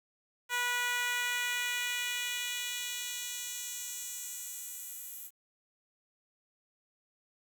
10% pulse tone with high-pass filter sweep, 487.9 Hz, B4, 21 cents flat, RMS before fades -36 dBFS, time 0.49-5.31 s, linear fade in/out 50 ms, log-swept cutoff 1100 to 12000 Hz, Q 1.1, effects 9-bit

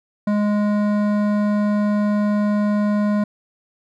sine tone with hard clipping, 207.7 Hz, G#3, in tune, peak -18 dBFS, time 0.27-3.24 s, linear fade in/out 5 ms, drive 13 dB, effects none

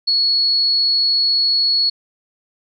sine tone, 4366 Hz, C#8, 27 cents flat, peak -13 dBFS, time 0.07-1.9 s, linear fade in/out 10 ms, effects none

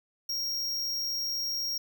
square tone, 5588 Hz, F8, in tune, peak -30 dBFS, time 0.29-1.78 s, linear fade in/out 5 ms, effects 10-bit

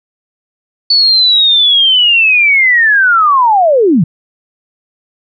sine linear sweep, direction down, 4487 to 138.59 Hz, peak -5 dBFS, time 0.9-4.04 s, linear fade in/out 5 ms, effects none

